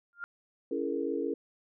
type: tone with exponential growth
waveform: sine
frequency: 1400 Hz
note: F6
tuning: 4 cents sharp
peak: -31 dBFS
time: 0.13-0.24 s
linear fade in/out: 0 ms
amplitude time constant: 23 ms
type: chord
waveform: sine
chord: A# half-diminished seventh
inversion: first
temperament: just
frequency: 279.7 / 335.6 / 419.5 / 466.2 Hz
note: C#4 / E4 / G#4 / A#4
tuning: +16 / +31 / +17 / 0 cents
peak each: -35 dBFS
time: 0.71-1.34 s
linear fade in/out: 5 ms
effects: none